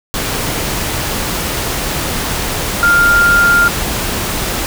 sine tone in noise, 1400 Hz, F6, 4 cents sharp, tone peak -7 dBFS, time 2.83-3.68 s, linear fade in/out 0 ms, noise pink, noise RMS -18 dBFS, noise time 0.14-4.66 s, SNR +8 dB, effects none

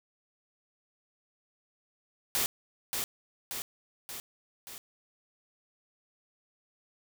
white noise with echo, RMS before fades -29 dBFS, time 2.35-2.46 s, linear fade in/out 0 ms, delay 580 ms, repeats 4, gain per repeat -4 dB, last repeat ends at 4.78 s, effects none

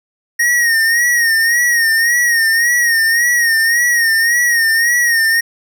square tone with vibrato, 1864.7 Hz, A#6, in tune, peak -11 dBFS, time 0.39-5.41 s, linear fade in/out 10 ms, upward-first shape sine, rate 1.8 Hz, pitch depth 65 cents each way, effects none

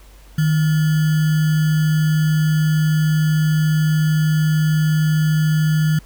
sine tone with sample-and-hold, 155.56 Hz, D#3, in tune, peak -13 dBFS, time 0.38-5.99 s, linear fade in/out 5 ms, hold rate 1575 Hz, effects added 48 Hz sine -42 dBFS peak until 6.05 s + pink hiss -50 dBFS RMS until 6.05 s

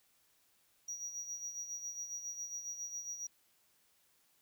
triangle tone with tremolo, 5770 Hz, F#8, 44 cents flat, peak -36 dBFS, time 0.88-3.27 s, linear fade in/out 5 ms, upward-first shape sine, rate 7.3 Hz, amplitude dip 65%, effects tanh soft clip ceiling -34 dBFS + white hiss -72 dBFS RMS until 4.41 s

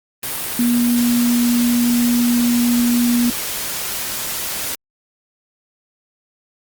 sine tone in noise, 240 Hz, B3, 49 cents flat, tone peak -13 dBFS, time 0.59-3.3 s, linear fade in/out 2 ms, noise white, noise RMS -24 dBFS, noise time 0.23-4.75 s, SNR +8 dB, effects Opus 32 kbps

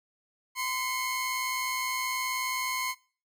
sawtooth tone pair together, 1028 / 2175 Hz, C6 / C#7, -31 / -33 cents, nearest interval octave + minor second, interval 1298 cents, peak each -28 / -29 dBFS, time 0.55-2.95 s, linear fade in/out 50 ms, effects noise-tail reverb RT60 0.4 s tail -21 dB re dry

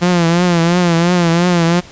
sawtooth tone with vibrato, 172.6 Hz, F3, 20 cents flat, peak -6 dBFS, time 0.01-1.81 s, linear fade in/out 20 ms, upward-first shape triangle, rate 2.9 Hz, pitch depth 86 cents each way, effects pink hiss -38 dBFS RMS until 1.91 s + resampled to 16000 Hz

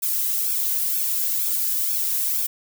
violet noise with flanger, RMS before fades -23 dBFS, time 0.02-2.47 s, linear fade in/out 10 ms, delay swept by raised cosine 1 to 2.2 ms, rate 2.1 Hz, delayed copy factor -1, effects none

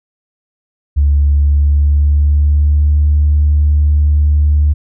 sine tone with pitch glide, 71.7 to 74.1 Hz, D2 to D2, -41 to +16 cents, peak -6 dBFS, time 0.96-4.74 s, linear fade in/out 20 ms, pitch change +57 cents, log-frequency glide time 1.17-3 s, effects tanh soft clip ceiling -3 dBFS

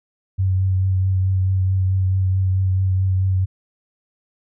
sine tone with vibrato, 94.3 Hz, F#2, 33 cents sharp, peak -15 dBFS, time 0.38-3.46 s, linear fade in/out 20 ms, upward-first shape triangle, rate 4.6 Hz, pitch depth 23 cents each way, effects none

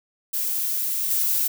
violet noise with level steps, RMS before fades -25 / -22 dBFS, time 0.33-1.48 s, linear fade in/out 10 ms, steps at 1.1 s, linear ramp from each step 10 ms, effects none

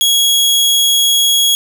sawtooth tone, 3322 Hz, G#7, in tune, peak -6 dBFS, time 0.01-1.55 s, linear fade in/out 0 ms, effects none

